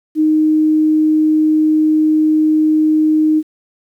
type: tone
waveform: sine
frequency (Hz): 310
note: D#4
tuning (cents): -6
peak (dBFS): -9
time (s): 0.15-3.43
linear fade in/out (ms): 50
effects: 8-bit